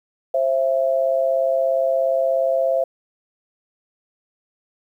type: tone pair together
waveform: sine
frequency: 530 / 667 Hz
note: C5 / E5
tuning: +22 / +20 cents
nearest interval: major third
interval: 398 cents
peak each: -19 dBFS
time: 0.34-2.84 s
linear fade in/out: 5 ms
effects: 9-bit